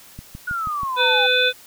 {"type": "click train", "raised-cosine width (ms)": 5, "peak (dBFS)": -22, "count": 5, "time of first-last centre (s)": [0.19, 0.833], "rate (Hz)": 6.22}
{"type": "exponential sweep", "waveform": "sine", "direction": "down", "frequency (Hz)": [1480, 784], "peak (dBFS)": -22, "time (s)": [0.47, 1.27], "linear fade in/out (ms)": 10}
{"type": "harmonic tone", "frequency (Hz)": 502, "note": "B4", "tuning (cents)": 28, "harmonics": [1, 3, 5, 7, 8], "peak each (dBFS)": [-21, -20, -22, -19, -31], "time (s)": [0.96, 1.53], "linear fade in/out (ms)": 50}
{"effects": ["white hiss -46 dBFS RMS until 1.66 s"]}